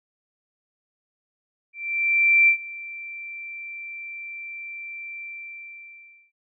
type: tone with ADSR envelope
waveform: sine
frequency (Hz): 2349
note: D7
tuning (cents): 0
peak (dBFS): -12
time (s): 1.73-6.32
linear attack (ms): 750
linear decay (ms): 90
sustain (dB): -21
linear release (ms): 1100
effects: none